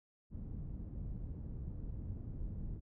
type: low-pass noise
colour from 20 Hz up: pink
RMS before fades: -43 dBFS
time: 0.3-2.81 s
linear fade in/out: 50 ms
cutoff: 170 Hz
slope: 12 dB/octave
effects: none